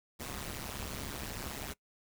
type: noise with amplitude modulation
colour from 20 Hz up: pink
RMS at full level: -37 dBFS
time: 0.19-1.74 s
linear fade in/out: 20 ms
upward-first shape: sine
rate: 140 Hz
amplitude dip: 100%
effects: noise-tail reverb RT60 0.1 s tail -22 dB re dry

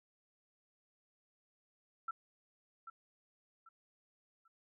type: tone with echo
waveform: sine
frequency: 1338 Hz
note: E6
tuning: 25 cents sharp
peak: -36 dBFS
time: 2.08-2.11 s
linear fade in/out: 5 ms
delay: 790 ms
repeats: 3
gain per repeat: -10 dB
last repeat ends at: 4.48 s
effects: none

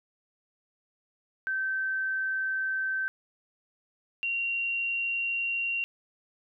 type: tone pair in turn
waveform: sine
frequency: 1547 / 2756 Hz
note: G6 / F7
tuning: -23 / -24 cents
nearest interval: minor seventh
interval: 999 cents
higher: second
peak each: -27 dBFS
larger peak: neither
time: 1.47-3.08 / 4.23-5.84 s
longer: neither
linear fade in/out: 0 ms
effects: none

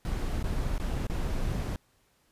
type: noise with dropouts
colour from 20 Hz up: brown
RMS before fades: -30 dBFS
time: 0.05-1.76 s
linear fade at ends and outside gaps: 1 ms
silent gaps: 0.428-0.44 / 0.781-0.798 / 1.069-1.098 s
effects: pink hiss -68 dBFS RMS until 2.31 s + resampled to 32000 Hz

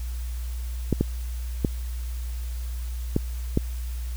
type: clicks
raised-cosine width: 3 ms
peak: -7 dBFS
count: 5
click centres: 0.927 / 1.01 / 1.648 / 3.164 / 3.574 s
effects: added 60 Hz sine -28 dBFS peak until 4.16 s + white hiss -47 dBFS RMS until 4.16 s

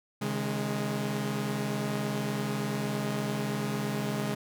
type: chord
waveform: sawtooth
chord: C# suspended second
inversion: none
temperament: equal with one note detuned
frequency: 135.5 / 155.56 / 207.7 Hz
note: C#3 / D#3 / G#3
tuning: -39 / 0 / 0 cents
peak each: -30 / -33 / -28 dBFS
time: 0.21-4.35 s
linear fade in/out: 10 ms
effects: none

